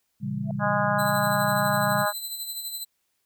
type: chord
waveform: sine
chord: A# diminished seventh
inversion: none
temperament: just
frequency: 116.54 / 139.85 / 167.82 / 201.4 Hz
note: A#2 / C#3 / E3 / G3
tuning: 0 / +16 / +31 / +47 cents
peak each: -35 / -31 / -36 / -30 dBFS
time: 0.2-2.06 s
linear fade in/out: 50 ms
type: tone with exponential growth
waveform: sine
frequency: 659.3 Hz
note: E5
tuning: in tune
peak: -29 dBFS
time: 0.43-0.51 s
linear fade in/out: 2 ms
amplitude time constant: 16 ms
type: harmonic tone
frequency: 206.2 Hz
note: G#3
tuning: 12 cents flat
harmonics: 3 / 4 / 5 / 6 / 7 / 8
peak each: -27 / -28 / -29 / -30 / -30 / -31 dBFS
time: 0.59-2.13 s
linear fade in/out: 50 ms
type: tone with tremolo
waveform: 10% pulse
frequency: 4030 Hz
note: B7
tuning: 34 cents sharp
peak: -23 dBFS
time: 0.98-2.85 s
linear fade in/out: 20 ms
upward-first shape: sine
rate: 12 Hz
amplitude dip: 50%
effects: white hiss -74 dBFS RMS until 3.25 s